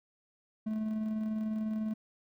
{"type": "tone with tremolo", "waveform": "triangle", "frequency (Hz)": 217, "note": "A3", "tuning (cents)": -24, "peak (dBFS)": -28, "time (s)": [0.66, 1.94], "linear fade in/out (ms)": 10, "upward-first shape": "square", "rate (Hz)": 20, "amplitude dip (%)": 25, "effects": []}